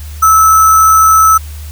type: tone with sample-and-hold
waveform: sine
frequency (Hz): 1307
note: E6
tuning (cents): -15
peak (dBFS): -3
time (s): 0.22-1.38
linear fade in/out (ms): 10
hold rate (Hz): 7350
effects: added 75 Hz sine -23 dBFS peak until 1.71 s + white hiss -36 dBFS RMS until 1.71 s